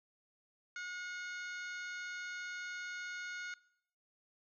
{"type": "harmonic tone", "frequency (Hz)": 723, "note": "F#5", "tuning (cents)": -40, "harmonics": [2, 3, 4, 5, 6, 7, 8, 9], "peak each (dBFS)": [-42, -48, -57, -56, -56, -63, -64, -55], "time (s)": [0.76, 3.54], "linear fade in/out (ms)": 2, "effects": ["noise-tail reverb RT60 0.7 s tail -22 dB re dry"]}